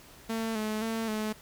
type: tone with vibrato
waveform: sawtooth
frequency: 220 Hz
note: A3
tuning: in tune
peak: -26 dBFS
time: 0.29-1.33 s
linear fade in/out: 10 ms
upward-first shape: square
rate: 1.9 Hz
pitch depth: 38 cents each way
effects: pink hiss -53 dBFS RMS until 1.41 s